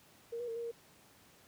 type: tone with pitch steps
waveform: sine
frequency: 466.1 / 482.4 / 456.6 / 468.8 / 466 Hz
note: A#4 / B4 / A#4 / A#4 / A#4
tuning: 0 / -41 / -36 / +10 / -1 cents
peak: -37 dBFS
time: 0.32-0.715 s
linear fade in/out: 10 ms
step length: 79 ms
effects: pink hiss -62 dBFS RMS until 1.47 s + high-pass 100 Hz 12 dB/octave